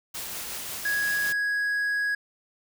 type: noise with tremolo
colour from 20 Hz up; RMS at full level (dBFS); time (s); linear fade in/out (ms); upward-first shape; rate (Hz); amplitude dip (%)
white; -34; 0.14-1.33; 10; triangle; 5.5; 25
type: tone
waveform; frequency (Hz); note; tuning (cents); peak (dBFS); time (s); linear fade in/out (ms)
triangle; 1661.2; G#6; 0; -22; 0.85-2.15; 5
effects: none